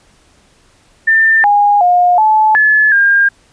sine tone with pitch steps, 1791 / 820 / 713 / 865 / 1720 / 1609 Hz, A6 / G#5 / F5 / A5 / A6 / G6, +30 / -22 / +36 / -30 / -40 / +45 cents, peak -6 dBFS, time 1.07-3.29 s, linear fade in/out 10 ms, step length 370 ms, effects pink hiss -50 dBFS RMS until 3.52 s + resampled to 22050 Hz

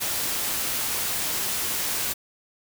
white noise, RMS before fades -27 dBFS, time 0-2.14 s, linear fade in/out 20 ms, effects none

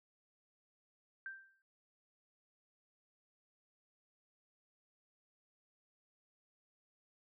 sine tone with exponential decay, 1570 Hz, G6, 2 cents sharp, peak -40 dBFS, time 1.26-1.62 s, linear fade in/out 1 ms, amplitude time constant 78 ms, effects none

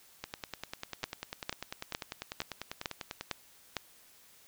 two click trains, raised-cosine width 0.2 ms, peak -20 / -15 dBFS, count 31 / 7, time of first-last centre 0.24-3.21 / 1.04-3.767 s, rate 10.1 / 2.2 Hz, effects white hiss -60 dBFS RMS until 4.47 s

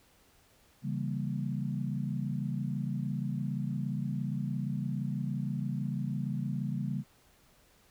sine chord, C# diminished seventh, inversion none, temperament equal, 138.59 / 164.81 / 196 / 233.1 Hz, C#3 / E3 / G3 / Bb3, 0 / 0 / 0 / 0 cents, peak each -34 / -39 / -36 / -39 dBFS, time 0.82-7.04 s, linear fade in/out 50 ms, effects pink hiss -64 dBFS RMS until 7.9 s

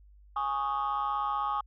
sine chord, Ab suspended fourth, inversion none, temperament equal, 830.6 / 1108.7 / 1244.5 Hz, Ab5 / Db6 / Eb6, 0 / 0 / 0 cents, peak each -31 dBFS, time 0.36-1.61 s, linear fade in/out 5 ms, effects tanh soft clip ceiling -23 dBFS + added 50 Hz sine -53 dBFS peak until 1.66 s

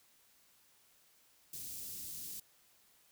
white band-stop noise, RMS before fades -45 dBFS, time 1.53-2.4 s, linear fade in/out 5 ms, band 250 to 5300 Hz, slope 12 dB/octave, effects white hiss -68 dBFS RMS until 3.11 s

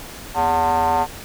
square tone with band-pass filter, 81.6 Hz, E2, 17 cents flat, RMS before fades -18 dBFS, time 0.34-1.07 s, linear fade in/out 50 ms, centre 840 Hz, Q 9.2, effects pink hiss -36 dBFS RMS until 1.24 s

